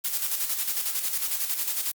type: noise with tremolo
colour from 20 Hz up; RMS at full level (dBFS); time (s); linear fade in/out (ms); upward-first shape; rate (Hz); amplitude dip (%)
blue; -26; 0.04-1.92; 10; square; 11; 50
effects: Opus 48 kbps